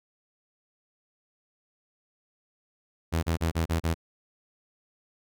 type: tone bursts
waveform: sawtooth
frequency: 82.41 Hz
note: E2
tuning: in tune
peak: -20 dBFS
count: 6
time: 3.12-3.945 s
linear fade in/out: 20 ms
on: 110 ms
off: 33 ms
effects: none